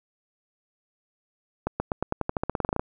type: accelerating click train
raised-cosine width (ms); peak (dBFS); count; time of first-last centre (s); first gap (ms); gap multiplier
1; -11; 17; 1.67-2.795; 130; 0.91
effects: none